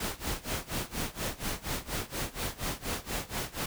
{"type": "noise with tremolo", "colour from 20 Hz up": "pink", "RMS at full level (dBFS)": -32, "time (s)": [0, 3.66], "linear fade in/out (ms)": 5, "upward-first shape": "sine", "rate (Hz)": 4.2, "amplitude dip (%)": 90, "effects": []}